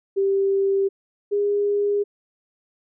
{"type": "tone pair in turn", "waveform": "sine", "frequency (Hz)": [392, 408.1], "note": ["G4", "G#4"], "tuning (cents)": [0, -30], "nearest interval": "minor second", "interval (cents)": 70, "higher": "second", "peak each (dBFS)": [-17, -18], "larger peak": "first", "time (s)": [[0.16, 0.89], [1.31, 2.04]], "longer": "neither", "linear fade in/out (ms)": 20, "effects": []}